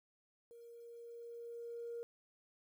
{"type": "tone with level ramp", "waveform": "sine", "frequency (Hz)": 469.5, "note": "A#4", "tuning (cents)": 12, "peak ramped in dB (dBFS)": [-54, -40], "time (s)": [0.51, 2.03], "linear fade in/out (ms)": 0, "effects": ["tanh soft clip ceiling -37 dBFS", "12-bit"]}